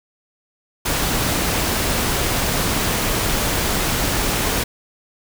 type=noise; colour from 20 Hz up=pink; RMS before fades=-20 dBFS; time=0.85-4.64 s; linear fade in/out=10 ms; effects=none